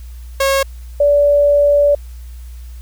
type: tone pair in turn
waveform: sawtooth / sine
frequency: 545 / 577.7 Hz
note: C#5 / D5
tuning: -29 / -29 cents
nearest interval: minor second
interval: 100 cents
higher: second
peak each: -8 dBFS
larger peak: neither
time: 0.4-0.63 / 1-1.95 s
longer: second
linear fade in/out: 5 ms
effects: added 60 Hz sine -29 dBFS peak until 2.81 s + white hiss -49 dBFS RMS until 2.81 s